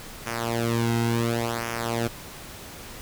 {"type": "tone with flanger", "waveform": "sawtooth", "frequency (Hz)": 116.54, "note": "A#2", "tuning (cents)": 0, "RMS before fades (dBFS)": -26, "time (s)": [0.26, 2.08], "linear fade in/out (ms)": 10, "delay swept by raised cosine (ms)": [0.24, 1.74], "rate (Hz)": 0.7, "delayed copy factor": -0.9, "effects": ["pink hiss -41 dBFS RMS until 3.01 s"]}